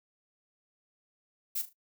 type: noise with echo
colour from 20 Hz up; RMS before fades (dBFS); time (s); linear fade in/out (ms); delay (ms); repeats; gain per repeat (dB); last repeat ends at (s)
violet; -32; 1.55-1.62; 10; 38; 3; -11; 1.734
effects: noise-tail reverb RT60 0.1 s tail -22 dB re dry